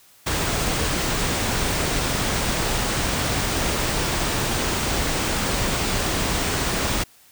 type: band-stop noise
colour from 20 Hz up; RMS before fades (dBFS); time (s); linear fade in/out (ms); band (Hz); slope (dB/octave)
pink; -23; 0.26-7.04; 10; 10000 to 14000; 96
effects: white hiss -53 dBFS RMS until 7.31 s